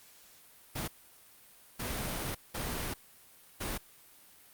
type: noise bursts at uneven times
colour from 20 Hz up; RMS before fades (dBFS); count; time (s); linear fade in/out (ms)
pink; -36; 4; 0.75-0.88 / 1.79-2.35 / 2.54-2.94 / 3.6-3.78; 10
effects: white hiss -58 dBFS RMS until 4.53 s + Opus 48 kbps